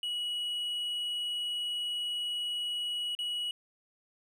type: tone with dropouts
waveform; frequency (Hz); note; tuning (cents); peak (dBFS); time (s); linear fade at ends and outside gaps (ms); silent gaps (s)
triangle; 2920; F#7; -24; -30; 0.03-3.51; 2; 3.151-3.189
effects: none